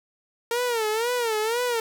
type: tone with vibrato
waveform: sawtooth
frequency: 459.7 Hz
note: A#4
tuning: 24 cents flat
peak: -19 dBFS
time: 0.51-1.8 s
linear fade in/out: 2 ms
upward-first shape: sine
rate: 2 Hz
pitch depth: 130 cents each way
effects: none